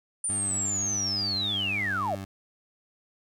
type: linear sweep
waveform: sine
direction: down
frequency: 9290 to 554.4 Hz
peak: -26 dBFS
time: 0.24-2.15 s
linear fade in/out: 2 ms
type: tone with vibrato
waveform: 20% pulse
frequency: 99 Hz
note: G2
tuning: 18 cents sharp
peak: -30 dBFS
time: 0.29-2.25 s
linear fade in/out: 5 ms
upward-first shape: triangle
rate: 3.5 Hz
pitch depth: 52 cents each way
effects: none